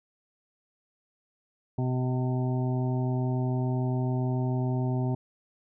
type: harmonic tone with a mistuned harmonic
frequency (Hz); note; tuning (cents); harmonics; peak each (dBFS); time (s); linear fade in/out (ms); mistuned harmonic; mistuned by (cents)
127; B2; +49; 1 / 2 / 3 / 5 / 6 / 7; -26 / -32 / -36 / -40 / -42 / -43; 1.78-5.15; 5; 7; +20
effects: none